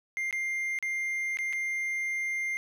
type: tone with dropouts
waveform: triangle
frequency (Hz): 2100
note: C7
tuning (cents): +6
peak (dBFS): -27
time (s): 0.17-2.57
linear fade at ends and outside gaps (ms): 0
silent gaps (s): 0.31-0.327 / 0.788-0.826 / 1.371-1.388 / 1.527-1.532
effects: none